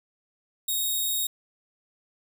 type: tone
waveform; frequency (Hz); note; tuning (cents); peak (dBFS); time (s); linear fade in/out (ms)
5% pulse; 3756; A#7; +12; -17; 0.68-1.27; 5
effects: none